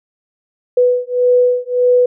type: beating tone pair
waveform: sine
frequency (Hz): 493.9 / 495.6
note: B4 / B4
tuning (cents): 0 / +6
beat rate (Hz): 1.7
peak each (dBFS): -13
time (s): 0.77-2.06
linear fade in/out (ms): 5
effects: none